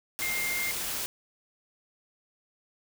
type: tone in noise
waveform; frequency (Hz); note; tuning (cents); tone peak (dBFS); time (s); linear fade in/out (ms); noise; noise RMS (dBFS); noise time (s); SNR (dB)
sine; 2113; C7; +16; -30; 0.22-0.71; 0; white; -33; 0.19-1.06; 0
effects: none